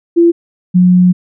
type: tone pair in turn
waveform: sine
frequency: 340 / 180.61 Hz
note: F4 / F#3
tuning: -46 / -42 cents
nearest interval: major seventh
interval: 1096 cents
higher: first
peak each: -4 dBFS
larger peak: neither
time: 0.16-0.32 / 0.74-1.13 s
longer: second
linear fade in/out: 20 ms
effects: none